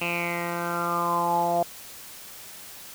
10% pulse tone with low-pass filter sweep, 172.2 Hz, F3, 24 cents flat, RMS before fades -26 dBFS, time 0.01-1.63 s, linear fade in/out 5 ms, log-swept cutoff 2700 to 690 Hz, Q 7.5, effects white hiss -43 dBFS RMS until 2.94 s

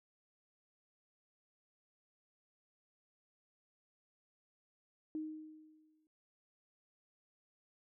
sine tone with exponential decay, 311.1 Hz, D#4, in tune, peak -36 dBFS, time 5.15-6.07 s, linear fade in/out 1 ms, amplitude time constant 200 ms, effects none

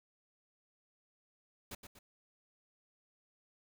pink noise with echo, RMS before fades -45 dBFS, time 1.71-1.75 s, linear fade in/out 5 ms, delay 120 ms, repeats 2, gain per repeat -7 dB, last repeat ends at 1.99 s, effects none

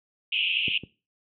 white band-pass noise, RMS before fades -26 dBFS, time 0.32-0.78 s, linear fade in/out 5 ms, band 2500 to 3100 Hz, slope 96 dB/octave
clicks, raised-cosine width 3 ms, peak -20 / -24 dBFS, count 2, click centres 0.681 / 0.836 s
effects noise-tail reverb RT60 0.3 s tail -19 dB re dry + high-pass 100 Hz 12 dB/octave

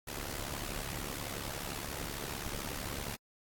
pink noise with amplitude modulation, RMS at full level -37 dBFS, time 0.07-3.16 s, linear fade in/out 10 ms, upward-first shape sine, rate 71.1 Hz, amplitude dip 80%, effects AAC 64 kbps

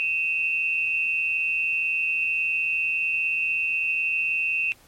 sine tone pair together, 2540 / 2700 Hz, D#7 / E7, +35 / +41 cents, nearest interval minor second, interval 106 cents, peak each -25 / -24 dBFS, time 0-4.72 s, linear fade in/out 0 ms, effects pink hiss -55 dBFS RMS until 4.87 s + MP3 64 kbps

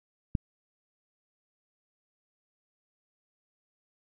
click, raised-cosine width 5 ms, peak -14 dBFS, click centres 0.352 s, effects none

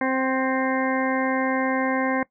harmonic tone with a mistuned harmonic, 262.7 Hz, C4, 7 cents sharp, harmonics 1 / 2 / 3 / 4 / 6 / 7 / 8, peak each -24 / -27 / -29 / -30 / -32 / -32 / -33 dBFS, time 0.01-2.23 s, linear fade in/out 2 ms, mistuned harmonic 3, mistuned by -16 cents, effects noise-tail reverb RT60 0.1 s tail -20 dB re dry

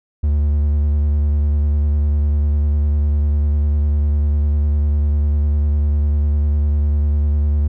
triangle tone with vibrato, 73.42 Hz, D2, in tune, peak -11 dBFS, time 0.23-7.68 s, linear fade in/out 10 ms, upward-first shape triangle, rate 10 Hz, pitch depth 29 cents each way, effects none

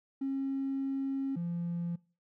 triangle tone pair in turn, 271.1 / 171.77 Hz, C#4 / F3, -38 / -28 cents, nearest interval minor sixth, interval 790 cents, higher first, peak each -27 / -29 dBFS, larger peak first, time 0.21-1.36 / 1.36-1.96 s, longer first, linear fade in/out 10 ms, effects noise-tail reverb RT60 0.4 s tail -26 dB re dry + tanh soft clip ceiling -28 dBFS

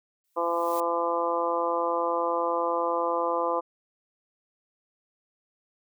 blue noise with exponential growth, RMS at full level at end -38 dBFS, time 0.24-0.8 s, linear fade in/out 0 ms, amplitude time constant 120 ms
harmonic tone, 170 Hz, F3, 46 cents flat, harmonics 2 / 3 / 4 / 5 / 6 / 7, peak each -34 / -28 / -33 / -33 / -29 / -33 dBFS, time 0.36-3.61 s, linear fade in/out 20 ms
effects none

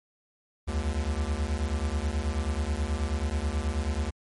square beating tone pair, 68.9 / 78.2 Hz, C#2 / D#2, -10 / +9 cents, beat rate 9.3 Hz, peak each -30 / -30 dBFS, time 0.67-4.11 s, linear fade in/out 20 ms, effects MP3 48 kbps

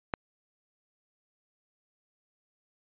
click, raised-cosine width 0.5 ms, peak -13 dBFS, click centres 0.138 s, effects resampled to 8000 Hz

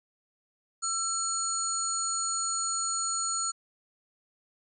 sine tone cluster, 1333 / 4337 / 6850 / 8590 Hz, E6 / C#8 / A8 / C9, +19 / -39 / -47 / +44 cents, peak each -34 / -37 / -30 / -37 dBFS, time 0.82-3.52 s, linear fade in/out 20 ms, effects none

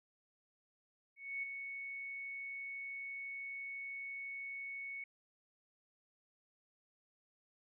sine tone with ADSR envelope, 2217 Hz, C#7, in tune, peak -36 dBFS, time 1.16-5.04 s, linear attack 270 ms, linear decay 8 ms, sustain -6 dB, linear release 4 ms, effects none

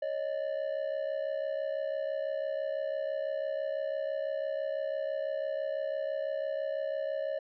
triangle ring-modulated tone, 587.3 Hz, D5, in tune, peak -26 dBFS, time 0.02-7.39 s, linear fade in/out 5 ms, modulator 33 Hz, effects resampled to 11025 Hz

